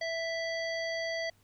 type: harmonic tone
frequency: 659.3 Hz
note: E5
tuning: in tune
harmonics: 1 / 3 / 5 / 7 / 9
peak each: -34 / -36 / -46 / -42 / -51 dBFS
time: 0.01-1.3 s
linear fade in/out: 5 ms
effects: added 100 Hz sine -66 dBFS peak until 1.43 s + pink hiss -68 dBFS RMS until 1.43 s